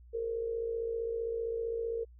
sine tone with amplitude modulation, 459.5 Hz, A#4, 25 cents flat, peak -29 dBFS, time 0.13-2.05 s, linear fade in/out 20 ms, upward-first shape sine, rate 55.4 Hz, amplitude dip 60%, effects added 60 Hz sine -52 dBFS peak until 2.19 s

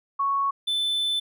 sine / triangle tone pair in turn, 1108.7 / 3520 Hz, C#6 / A7, 0 / 0 cents, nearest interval octave + minor sixth, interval 2000 cents, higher second, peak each -21 dBFS, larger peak neither, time 0.19-0.51 / 0.67-1.2 s, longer second, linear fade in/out 10 ms, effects none

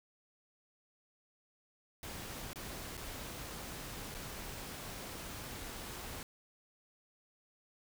pink noise with dropouts, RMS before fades -45 dBFS, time 2.03-6.23 s, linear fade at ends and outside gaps 1 ms, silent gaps 2.532-2.558 / 2.97-2.976 / 4.143-4.148 s, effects none

